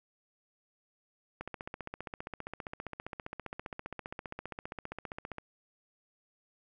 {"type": "click train", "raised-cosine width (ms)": 0.5, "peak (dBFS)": -24, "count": 61, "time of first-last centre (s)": [1.41, 5.384], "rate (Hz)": 15.1, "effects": []}